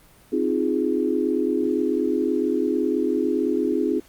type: chord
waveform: sine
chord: F minor seventh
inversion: second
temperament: equal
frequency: 261.6 / 311.1 / 349.2 / 415.3 Hz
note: C4 / Eb4 / F4 / Ab4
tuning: 0 / 0 / 0 / 0 cents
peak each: -25 dBFS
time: 0.32-4 s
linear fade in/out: 10 ms
effects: pink hiss -53 dBFS RMS until 4.08 s + Opus 32 kbps